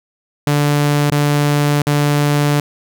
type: tone with dropouts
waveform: sawtooth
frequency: 146 Hz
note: D3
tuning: 10 cents flat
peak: -8 dBFS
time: 0.47-2.6 s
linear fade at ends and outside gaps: 2 ms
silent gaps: 1.102-1.118 / 1.82-1.869 s
effects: none